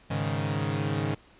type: chord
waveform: sawtooth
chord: Ab suspended fourth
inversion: none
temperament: equal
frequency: 103.83 / 138.59 / 155.56 Hz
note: Ab2 / Db3 / Eb3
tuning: 0 / 0 / 0 cents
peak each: -27 dBFS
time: 0.1-1.15 s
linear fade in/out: 10 ms
effects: pink hiss -57 dBFS RMS until 1.39 s + resampled to 8000 Hz